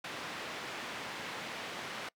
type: band-pass noise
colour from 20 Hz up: white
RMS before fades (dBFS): -42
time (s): 0.04-2.09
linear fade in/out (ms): 5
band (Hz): 140 to 2600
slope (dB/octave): 12
effects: noise-tail reverb RT60 0.1 s tail -24 dB re dry